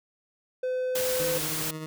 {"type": "tone", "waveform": "triangle", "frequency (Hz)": 509, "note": "C5", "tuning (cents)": -48, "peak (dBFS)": -24, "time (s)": [0.63, 1.38], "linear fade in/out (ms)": 5}
{"type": "noise", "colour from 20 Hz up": "white", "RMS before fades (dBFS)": -31, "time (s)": [0.95, 1.71], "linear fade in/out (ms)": 5}
{"type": "tone with tremolo", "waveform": "20% pulse", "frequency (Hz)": 156.9, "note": "D#3", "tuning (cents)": 15, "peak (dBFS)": -28, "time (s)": [1.2, 1.86], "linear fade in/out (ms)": 0, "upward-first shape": "triangle", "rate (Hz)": 13, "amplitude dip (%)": 45}
{"effects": []}